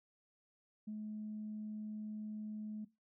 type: tone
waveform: sine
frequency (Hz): 213.5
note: G#3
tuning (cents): +48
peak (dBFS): -40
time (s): 0.87-2.85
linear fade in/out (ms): 10
effects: noise-tail reverb RT60 0.2 s tail -17 dB re dry + tanh soft clip ceiling -36 dBFS